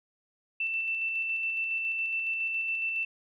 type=tone with tremolo; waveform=sine; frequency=2669 Hz; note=E7; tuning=21 cents sharp; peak=-27 dBFS; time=0.6-3.05 s; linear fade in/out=5 ms; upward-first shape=square; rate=7.2 Hz; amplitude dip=25%; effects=none